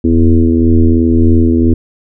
sine tone with frequency modulation, 164.81 Hz, E3, in tune, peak -5 dBFS, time 0.04-1.74 s, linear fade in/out 5 ms, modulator 82.9 Hz, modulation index 2.3, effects none

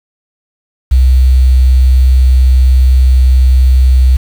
sine tone with quantisation, 64.2 Hz, C2, 32 cents flat, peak -3 dBFS, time 0.91-4.17 s, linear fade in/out 10 ms, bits 5, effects none

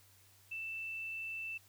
sine tone, 2658 Hz, E7, 14 cents sharp, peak -39 dBFS, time 0.51-1.58 s, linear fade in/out 10 ms, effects added 96 Hz sine -67 dBFS peak until 1.68 s + white hiss -65 dBFS RMS until 1.68 s

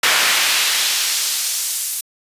brown noise with high-pass filter sweep, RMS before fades -18 dBFS, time 0.03-2.01 s, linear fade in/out 5 ms, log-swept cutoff 1700 to 9000 Hz, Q 0.85, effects resampled to 32000 Hz

